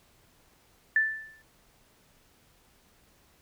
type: tone with exponential decay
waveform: sine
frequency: 1762 Hz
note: A6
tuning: 2 cents sharp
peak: -18 dBFS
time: 0.96-1.42 s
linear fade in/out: 2 ms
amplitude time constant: 99 ms
effects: pink hiss -63 dBFS RMS until 3.41 s